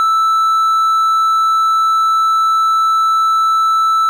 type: tone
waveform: triangle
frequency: 1318.5 Hz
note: E6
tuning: in tune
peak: -8 dBFS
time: 0-4.09 s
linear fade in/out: 0 ms
effects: none